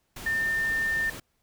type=tone in noise; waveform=sine; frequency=1800 Hz; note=A6; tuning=39 cents sharp; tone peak=-24 dBFS; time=0.26-1.1 s; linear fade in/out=5 ms; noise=pink; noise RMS=-40 dBFS; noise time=0.16-1.2 s; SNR=+13 dB; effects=pink hiss -73 dBFS RMS until 1.42 s